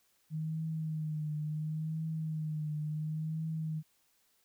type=tone with vibrato; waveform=sine; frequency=155.56 Hz; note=D#3; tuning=in tune; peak=-33 dBFS; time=0.3-3.83 s; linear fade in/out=50 ms; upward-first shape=triangle; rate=0.71 Hz; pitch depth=53 cents each way; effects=white hiss -72 dBFS RMS until 4.44 s